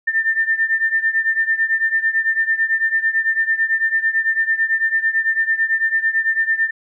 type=beating tone pair; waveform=sine; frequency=1793 / 1802 Hz; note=A6 / A6; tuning=+32 / +41 cents; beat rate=9 Hz; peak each=-17 / -20 dBFS; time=0.07-6.71 s; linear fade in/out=10 ms; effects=none